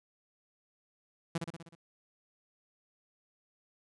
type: tone with echo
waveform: sawtooth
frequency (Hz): 166.9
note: E3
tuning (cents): +22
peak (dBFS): -26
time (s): 1.35-1.38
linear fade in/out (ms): 5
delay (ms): 62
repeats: 6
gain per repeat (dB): -4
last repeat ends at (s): 1.752
effects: resampled to 24000 Hz